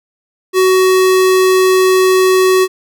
square tone, 373.9 Hz, F#4, 18 cents sharp, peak -8 dBFS, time 0.53-2.68 s, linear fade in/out 50 ms, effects none

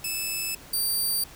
10% pulse tone pair in turn, 2614 / 4658 Hz, E7 / D8, -15 / -15 cents, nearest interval minor seventh, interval 1000 cents, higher second, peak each -19 / -17 dBFS, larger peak second, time 0.04-0.55 / 0.73-1.24 s, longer neither, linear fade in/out 5 ms, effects pink hiss -47 dBFS RMS until 1.35 s

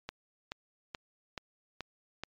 click train, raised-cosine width 0.2 ms, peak -20 dBFS, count 6, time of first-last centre 0.09-2.236 s, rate 2.33 Hz, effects low-pass 5000 Hz 12 dB/octave + MP3 96 kbps

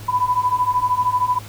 sine beating tone pair, 987.8 / 1000.8 Hz, B5 / B5, 0 / +23 cents, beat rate 13 Hz, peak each -20 / -18 dBFS, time 0.08-1.39 s, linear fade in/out 10 ms, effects added 105 Hz sine -35 dBFS peak until 1.48 s + pink hiss -40 dBFS RMS until 1.48 s

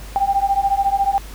sine beating tone pair, 784 / 798 Hz, G5 / G5, 0 / +31 cents, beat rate 14 Hz, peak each -18 dBFS, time 0.16-1.18 s, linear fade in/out 0 ms, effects added 50 Hz sine -33 dBFS peak until 1.34 s + pink hiss -40 dBFS RMS until 1.34 s

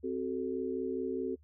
sine chord, F# diminished, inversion second, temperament equal with one note detuned, 261.6 / 375.2 / 440 Hz, C4 / F#4 / A4, 0 / +24 / 0 cents, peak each -37 / -35 / -37 dBFS, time 0.03-1.36 s, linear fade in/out 20 ms, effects noise-tail reverb RT60 0.1 s tail -25 dB re dry + added 75 Hz sine -58 dBFS peak until 1.43 s

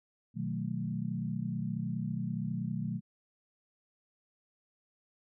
sine chord, B dominant seventh, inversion none, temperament equal, 123.47 / 155.56 / 185 / 220 Hz, B2 / D#3 / F#3 / A3, 0 / 0 / 0 / 0 cents, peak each -38 / -38 / -37 / -38 dBFS, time 0.34-3.01 s, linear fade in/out 50 ms, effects none

